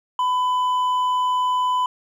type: tone with hard clipping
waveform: sine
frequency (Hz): 1002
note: B5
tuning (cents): +25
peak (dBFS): -19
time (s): 0.19-1.86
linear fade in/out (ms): 2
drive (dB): 4
effects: none